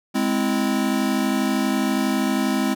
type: chord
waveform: square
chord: Ab augmented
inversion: none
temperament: equal with one note detuned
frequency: 207.7 / 260.1 / 329.6 Hz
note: Ab3 / C4 / E4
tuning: 0 / -10 / 0 cents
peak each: -24 / -23 / -27 dBFS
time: 0.14-2.75 s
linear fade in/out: 20 ms
effects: none